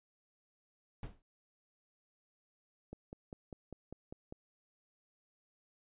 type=noise with exponential decay; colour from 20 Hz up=brown; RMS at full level=-38 dBFS; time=1.03-1.22 s; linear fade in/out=2 ms; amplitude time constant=40 ms
type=click train; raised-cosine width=2 ms; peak=-32 dBFS; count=8; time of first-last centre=2.93-4.324 s; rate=5.02 Hz
effects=resampled to 8000 Hz